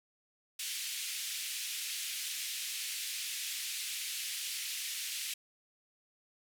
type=band-pass noise; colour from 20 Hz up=pink; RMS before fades=-39 dBFS; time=0.59-5.34 s; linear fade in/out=5 ms; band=2400 to 14000 Hz; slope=24 dB/octave; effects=none